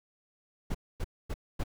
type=noise bursts; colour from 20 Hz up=brown; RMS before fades=-31 dBFS; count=4; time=0.7-1.638 s; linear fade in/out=10 ms; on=47 ms; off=250 ms; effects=none